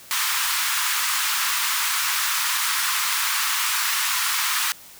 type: high-pass noise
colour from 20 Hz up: pink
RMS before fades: -23 dBFS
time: 0.11-4.72 s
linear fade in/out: 0 ms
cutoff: 1000 Hz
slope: 48 dB/octave
effects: white hiss -45 dBFS RMS until 4.99 s